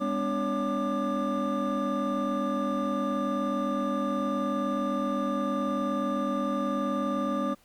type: tone cluster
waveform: triangle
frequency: 204.1 / 252.1 / 291.3 / 562 / 1192 Hz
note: G#3 / B3 / D4 / C#5 / D6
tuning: -30 / +36 / -14 / +24 / +25 cents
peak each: -30 dBFS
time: 0-7.55 s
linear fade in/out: 20 ms
effects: tanh soft clip ceiling -18 dBFS + pink hiss -62 dBFS RMS until 7.64 s